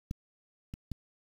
clicks, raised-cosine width 5 ms, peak -22 / -28 / -24 dBFS, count 3, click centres 0.111 / 0.739 / 0.917 s, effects 8-bit

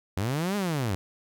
sawtooth linear two-way sweep, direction up then down, 87.31 to 210 to 87.31 Hz, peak -22 dBFS, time 0.17-0.95 s, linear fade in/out 0 ms, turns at 0.56 s, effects none

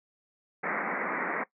white band-pass noise, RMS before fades -32 dBFS, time 0.63-1.44 s, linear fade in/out 10 ms, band 170 to 2200 Hz, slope 96 dB/octave, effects noise-tail reverb RT60 0.1 s tail -18 dB re dry

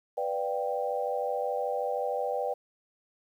sine chord, G dominant seventh, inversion first, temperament equal, 493.9 / 587.3 / 698.5 / 784 Hz, B4 / D5 / F5 / G5, 0 / 0 / 0 / 0 cents, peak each -32 / -33 / -38 / -33 dBFS, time 0.17-2.54 s, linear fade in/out 10 ms, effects 10-bit

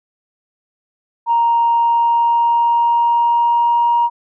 sine tone with pitch glide, 934 to 945.4 Hz, A#5 to A#5, +3 to +24 cents, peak -10 dBFS, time 1.26-4.1 s, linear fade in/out 50 ms, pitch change +21 cents, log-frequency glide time 1.72-3.97 s, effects tanh soft clip ceiling -6 dBFS

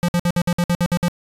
square tone bursts, 174.61 Hz, F3, in tune, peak -16 dBFS, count 10, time 0.03-1.083 s, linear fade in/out 0 ms, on 54 ms, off 57 ms, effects resampled to 32000 Hz

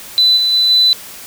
sine tone with level steps, 4000 Hz, B7, 21 cents sharp, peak -7 / -11 / -9 / -7 dBFS, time 0.18-0.93 s, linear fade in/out 0 ms, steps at 0.36 / 0.52 / 0.69 s, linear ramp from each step 20 ms, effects white hiss -33 dBFS RMS until 1.26 s

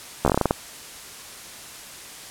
slowing click train, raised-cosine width 1 ms, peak -4 dBFS, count 10, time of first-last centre 0.25-0.509 s, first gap 13 ms, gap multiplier 1.19, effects white hiss -40 dBFS RMS until 2.3 s + low-pass 11000 Hz 12 dB/octave

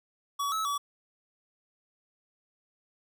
square tone with pitch steps, 1133 / 1299 / 1142 Hz, C#6 / E6 / D6, +37 / -26 / -49 cents, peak -29 dBFS, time 0.39-0.78 s, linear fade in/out 10 ms, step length 130 ms, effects none

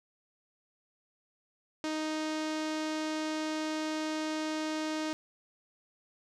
sawtooth tone with low-pass filter, 311.1 Hz, D#4, in tune, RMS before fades -34 dBFS, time 1.84-5.13 s, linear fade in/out 0 ms, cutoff 6000 Hz, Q 1.3, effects none

